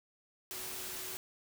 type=tone in noise; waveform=sine; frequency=370 Hz; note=F#4; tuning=in tune; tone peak=-53 dBFS; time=0.51-1.17 s; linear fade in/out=0 ms; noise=white; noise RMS=-42 dBFS; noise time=0.51-1.17 s; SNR=-14 dB; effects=none